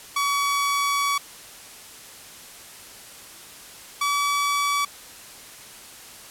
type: tone pair in turn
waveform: sawtooth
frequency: 1133 / 1144.2 Hz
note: C#6 / D6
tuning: +37 / -45 cents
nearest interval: unison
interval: 18 cents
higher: second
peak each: -17 dBFS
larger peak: neither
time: 0.16-1.18 / 4.01-4.85 s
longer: first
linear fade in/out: 5 ms
effects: white hiss -43 dBFS RMS until 6.3 s + low-pass 12000 Hz 12 dB/octave